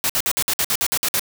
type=noise bursts; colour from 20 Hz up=white; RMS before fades=-20 dBFS; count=11; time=0.04-1.195 s; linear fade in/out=0 ms; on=55 ms; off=55 ms; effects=none